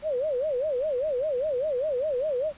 sine tone with vibrato, 554.4 Hz, C#5, in tune, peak -24 dBFS, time 0.02-2.53 s, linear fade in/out 50 ms, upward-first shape sine, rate 5 Hz, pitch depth 230 cents each way, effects pink hiss -51 dBFS RMS until 2.57 s + resampled to 8000 Hz

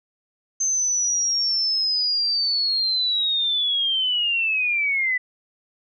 sine linear sweep, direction down, 6280 to 1975 Hz, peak -19 dBFS, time 0.6-5.18 s, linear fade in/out 10 ms, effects none

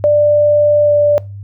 sine tone with pitch glide, 591 to 587.3 Hz, D5 to D5, +11 to 0 cents, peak -7 dBFS, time 0.04-1.18 s, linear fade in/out 0 ms, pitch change -11 cents, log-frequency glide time 0.85-0.91 s, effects noise-tail reverb RT60 0.3 s tail -23 dB re dry + added 100 Hz sine -26 dBFS peak until 1.43 s

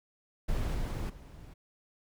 brown noise with level steps, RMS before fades -32 / -34 / -48 dBFS, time 0.48-1.54 s, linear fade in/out 10 ms, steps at 0.74 / 1.09 s, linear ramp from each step 10 ms, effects none

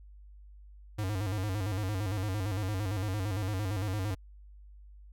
square tone with vibrato, 99.5 Hz, G2, 26 cents sharp, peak -31 dBFS, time 0.98-4.15 s, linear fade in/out 10 ms, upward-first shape square, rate 8.8 Hz, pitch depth 110 cents each way, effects added 50 Hz sine -49 dBFS peak until 5.12 s

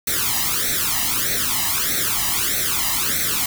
white noise with flanger, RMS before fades -21 dBFS, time 0.07-3.46 s, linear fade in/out 5 ms, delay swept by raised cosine 0.5 to 1.03 ms, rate 1.6 Hz, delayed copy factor +0.9, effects none

